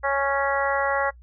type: harmonic tone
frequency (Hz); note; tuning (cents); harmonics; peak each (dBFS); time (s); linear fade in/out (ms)
277.2; C#4; 0; 2 / 3 / 4 / 5 / 6 / 7; -25 / -27 / -28 / -29 / -30 / -30; 0.03-1.11; 20
effects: noise-tail reverb RT60 0.1 s tail -23 dB re dry + added 60 Hz sine -45 dBFS peak until 1.22 s